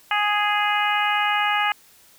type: harmonic tone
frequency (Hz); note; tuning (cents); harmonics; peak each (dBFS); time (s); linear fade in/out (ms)
415.3; G#4; 0; 2 / 3 / 4 / 5 / 6 / 7; -23 / -25 / -26 / -27 / -28 / -28; 0.11-1.72; 2
effects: white hiss -53 dBFS RMS until 2.18 s